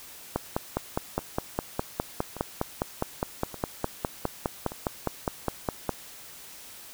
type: two click trains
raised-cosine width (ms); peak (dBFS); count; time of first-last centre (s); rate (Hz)
1; -23 / -11; 4 / 28; 1.19-4.719 / 0.36-5.893; 0.85 / 4.88
effects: white hiss -46 dBFS RMS until 6.93 s